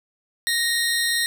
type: tone pair together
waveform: 25% pulse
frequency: 1864.7 / 4121 Hz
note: A#6 / C8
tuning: 0 / -27 cents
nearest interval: octave + major second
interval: 1373 cents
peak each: -18 / -20 dBFS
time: 0.47-1.26 s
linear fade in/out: 0 ms
effects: none